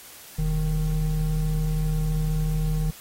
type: tone pair together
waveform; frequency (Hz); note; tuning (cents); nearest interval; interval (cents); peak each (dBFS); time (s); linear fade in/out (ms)
triangle; 41.2 / 155.56; E1 / D#3; 0 / 0; octave + major seventh; 2300; -22; 0.38-2.91; 10
effects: white hiss -45 dBFS RMS until 3 s + AAC 48 kbps